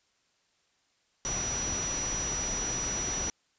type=tone in noise; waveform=sine; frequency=5860 Hz; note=F#8; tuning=18 cents flat; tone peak=-31 dBFS; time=1.25-3.3 s; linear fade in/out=0 ms; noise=pink; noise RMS=-36 dBFS; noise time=1.25-3.3 s; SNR=+2 dB; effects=white hiss -71 dBFS RMS until 3.58 s + resampled to 16000 Hz